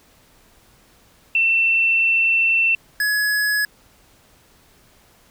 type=tone pair in turn; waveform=sine / square; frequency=2688 / 1687.5 Hz; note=E7 / G#6; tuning=+33 / +27 cents; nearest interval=minor sixth; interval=806 cents; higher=first; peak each=-14 / -18 dBFS; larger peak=first; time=1.35-2.75 / 3-3.65 s; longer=first; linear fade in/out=2 ms; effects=pink hiss -54 dBFS RMS until 5.3 s